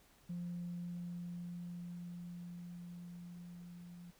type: tone with level ramp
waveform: sine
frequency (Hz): 174.61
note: F3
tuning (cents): 0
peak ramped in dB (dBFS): -38 to -50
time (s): 0.29-4.11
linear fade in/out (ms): 10
effects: tanh soft clip ceiling -36 dBFS + pink hiss -67 dBFS RMS until 4.19 s